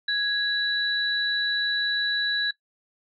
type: tone pair together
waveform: sine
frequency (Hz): 1661.2 / 3943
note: G#6 / B7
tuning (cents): 0 / -4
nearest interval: octave + minor third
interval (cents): 1496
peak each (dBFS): -25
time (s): 0.08-2.51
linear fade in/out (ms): 5
effects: noise-tail reverb RT60 0.1 s tail -19 dB re dry